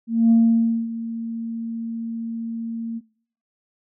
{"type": "tone with ADSR envelope", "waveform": "sine", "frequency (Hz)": 228.8, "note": "A#3", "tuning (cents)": -32, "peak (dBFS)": -9, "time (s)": [0.07, 3.01], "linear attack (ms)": 240, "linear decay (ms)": 570, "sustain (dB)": -16, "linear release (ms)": 37, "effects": ["noise-tail reverb RT60 0.6 s tail -24 dB re dry", "tanh soft clip ceiling -8 dBFS"]}